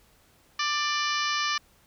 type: harmonic tone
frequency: 591 Hz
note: D5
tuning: 11 cents sharp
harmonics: 2 / 3 / 4 / 5 / 6 / 7 / 8 / 9 / 10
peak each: -29 / -32 / -33 / -34 / -39 / -37 / -37 / -36 / -38 dBFS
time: 0.59-1.58 s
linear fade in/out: 5 ms
effects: pink hiss -61 dBFS RMS until 1.86 s